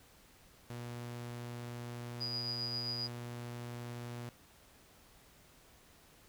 sawtooth tone, 120 Hz, B2, 49 cents flat, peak -38 dBFS, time 0.7-4.29 s, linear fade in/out 0 ms
sine tone with tremolo, 4901 Hz, D#8, 27 cents flat, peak -35 dBFS, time 2.2-3.08 s, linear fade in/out 20 ms, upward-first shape sine, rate 7.5 Hz, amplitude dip 35%
effects pink hiss -62 dBFS RMS until 6.28 s

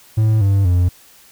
triangle tone with pitch steps, 109.4 / 98.6 / 88.86 Hz, A2 / G2 / F2, -9 / +11 / +31 cents, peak -9 dBFS, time 0.17-0.89 s, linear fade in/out 10 ms, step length 240 ms, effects white hiss -47 dBFS RMS until 1.31 s

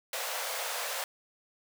pink high-pass noise, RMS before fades -35 dBFS, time 0.13-1.04 s, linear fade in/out 2 ms, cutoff 470 Hz, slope 96 dB/octave, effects none

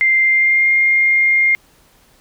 sine tone with pitch glide, 2093 to 2120 Hz, C7 to C7, 0 to +22 cents, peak -10 dBFS, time 0.01-1.55 s, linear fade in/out 0 ms, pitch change +22 cents, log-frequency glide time 0.22-0.7 s, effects pink hiss -52 dBFS RMS until 2.2 s

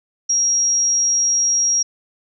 sine tone, 5640 Hz, F8, 16 cents sharp, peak -14 dBFS, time 0.29-1.83 s, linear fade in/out 10 ms, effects none

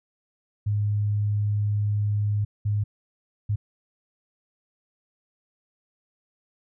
sine tone bursts at uneven times, 103.83 Hz, G#2, in tune, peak -21 dBFS, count 3, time 0.66-2.45 / 2.65-2.84 / 3.49-3.56 s, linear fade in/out 10 ms, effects none

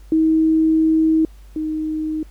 sine tone pair in turn, 318.4 / 311.3 Hz, D#4 / D#4, +40 / +1 cents, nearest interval unison, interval 39 cents, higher first, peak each -12 / -20 dBFS, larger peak first, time 0.12-1.25 / 1.56-2.23 s, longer first, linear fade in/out 2 ms, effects added 50 Hz sine -39 dBFS peak until 2.3 s + pink hiss -55 dBFS RMS until 2.3 s

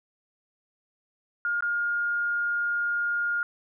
sine tone with dropouts, 1418 Hz, F6, 26 cents sharp, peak -24 dBFS, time 1.45-3.43 s, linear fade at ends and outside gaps 1 ms, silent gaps 1.607-1.624 s, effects none

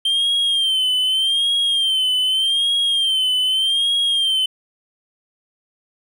triangle tone with vibrato, 3149 Hz, G7, 7 cents sharp, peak -14 dBFS, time 0.05-4.46 s, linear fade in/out 5 ms, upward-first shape sine, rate 0.83 Hz, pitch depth 77 cents each way, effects none

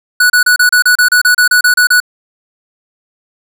square tone bursts, 1474 Hz, F#6, 7 cents flat, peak -6 dBFS, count 14, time 0.2-2.002 s, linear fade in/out 5 ms, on 99 ms, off 32 ms, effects none

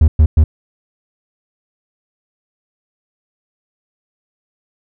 triangle tone bursts, 77.6 Hz, D#2, 4 cents flat, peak -3 dBFS, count 3, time 0.01-0.44 s, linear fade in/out 5 ms, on 70 ms, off 110 ms, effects none

